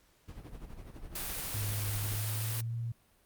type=noise with tremolo; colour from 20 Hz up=brown; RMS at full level=-43 dBFS; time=0.28-2.17 s; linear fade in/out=5 ms; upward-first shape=sine; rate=12 Hz; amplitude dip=65%
type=noise; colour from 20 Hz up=white; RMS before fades=-38 dBFS; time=1.15-2.61 s; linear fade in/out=5 ms
type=tone with pitch glide; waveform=sine; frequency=103.83 to 116.55 Hz; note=G#2 to A#2; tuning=0 to 0 cents; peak=-33 dBFS; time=1.54-2.92 s; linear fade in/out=5 ms; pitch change=+200 cents; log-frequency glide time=2.1-2.74 s
effects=pink hiss -67 dBFS RMS until 3.25 s + Opus 48 kbps